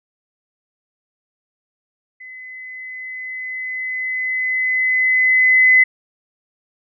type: tone with level ramp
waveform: sine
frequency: 2026 Hz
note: B6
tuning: 44 cents sharp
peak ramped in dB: -34 to -7 dBFS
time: 2.2-5.84 s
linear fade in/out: 10 ms
effects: none